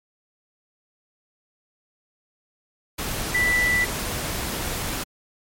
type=tone in noise; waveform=sine; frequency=1975.5 Hz; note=B6; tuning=in tune; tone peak=-18 dBFS; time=3.34-3.85 s; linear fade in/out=10 ms; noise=pink; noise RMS=-28 dBFS; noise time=2.98-5.04 s; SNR=+7 dB; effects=MP3 64 kbps